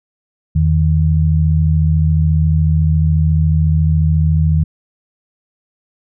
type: tone pair together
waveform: sine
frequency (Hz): 82.41 / 156.47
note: E2 / D#3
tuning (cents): 0 / +10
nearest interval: major seventh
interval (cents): 1110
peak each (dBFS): -12 / -13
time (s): 0.55-4.64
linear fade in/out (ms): 10
effects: none